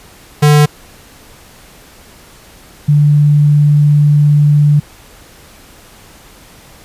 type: tone pair in turn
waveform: square / sine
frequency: 148.6 / 147.15 Hz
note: D3 / D3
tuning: +21 / +4 cents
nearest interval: unison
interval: 17 cents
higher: first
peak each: -5 dBFS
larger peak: neither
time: 0.42-0.66 / 2.88-4.8 s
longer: second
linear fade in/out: 10 ms
effects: pink hiss -40 dBFS RMS until 6.84 s + resampled to 32000 Hz